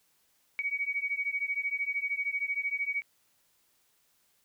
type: beating tone pair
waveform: sine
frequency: 2247 / 2260 Hz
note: C#7 / C#7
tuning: +23 / +33 cents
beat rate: 13 Hz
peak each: -33 / -32 dBFS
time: 0.59-3.02 s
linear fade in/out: 0 ms
effects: white hiss -70 dBFS RMS until 4.44 s